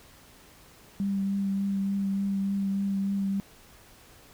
sine tone with vibrato, 196.9 Hz, G3, 8 cents sharp, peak -25 dBFS, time 1-3.4 s, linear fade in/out 0 ms, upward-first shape triangle, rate 3.4 Hz, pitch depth 17 cents each way, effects pink hiss -54 dBFS RMS until 4.33 s

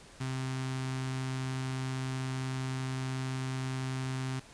sawtooth tone with notch filter, 130.81 Hz, C3, in tune, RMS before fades -35 dBFS, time 0.2-4.4 s, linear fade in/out 10 ms, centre 530 Hz, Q 1.1, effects pink hiss -54 dBFS RMS until 4.53 s + resampled to 22050 Hz

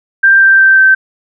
sine tone with pitch steps, 1580 / 1570 / 1560 / 1550.2 Hz, G6 / G6 / G6 / G6, +13 / +2 / -9 / -20 cents, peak -3 dBFS, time 0.23-0.95 s, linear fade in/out 10 ms, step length 180 ms, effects none

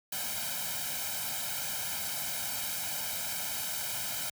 white noise with comb filter, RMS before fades -35 dBFS, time 0.12-4.3 s, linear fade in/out 5 ms, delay 1.3 ms, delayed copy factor +1, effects high-pass 80 Hz 12 dB/octave

